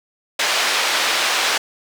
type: band-pass noise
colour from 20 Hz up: white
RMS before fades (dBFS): -19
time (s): 0.39-1.58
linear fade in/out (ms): 5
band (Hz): 540 to 4000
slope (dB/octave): 12
effects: none